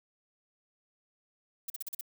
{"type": "noise bursts", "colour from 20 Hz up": "violet", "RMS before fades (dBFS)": -37, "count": 6, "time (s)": [1.68, 2.011], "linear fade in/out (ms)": 5, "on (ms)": 21, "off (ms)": 41, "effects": []}